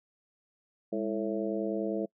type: harmonic tone with a mistuned harmonic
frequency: 110 Hz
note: A2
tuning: in tune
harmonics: 2 / 3 / 4 / 5 / 6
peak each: -35 / -34 / -35 / -36 / -38 dBFS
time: 0.92-2.06 s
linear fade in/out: 10 ms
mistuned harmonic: 2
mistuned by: -120 cents
effects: noise-tail reverb RT60 0.1 s tail -26 dB re dry